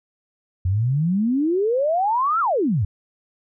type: exponential two-way sweep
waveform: sine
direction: up then down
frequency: 87.31 to 1396.9 to 87.31 Hz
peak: -17 dBFS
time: 0.65-2.85 s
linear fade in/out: 5 ms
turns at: 2.4 s
effects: none